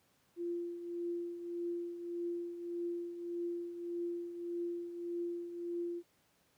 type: tone with tremolo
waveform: sine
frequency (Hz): 345.4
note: F4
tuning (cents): -19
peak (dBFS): -34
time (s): 0.36-6.03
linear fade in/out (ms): 50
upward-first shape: triangle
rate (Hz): 1.7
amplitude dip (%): 65
effects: pink hiss -72 dBFS RMS until 6.57 s + high-pass 100 Hz 12 dB/octave